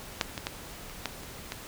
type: clicks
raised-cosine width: 0.2 ms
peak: -7 / -17 / -13 / -29 / -12 / -29 / -16 dBFS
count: 7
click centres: 0.212 / 0.378 / 0.469 / 0.897 / 1.057 / 1.234 / 1.521 s
effects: pink hiss -44 dBFS RMS until 1.67 s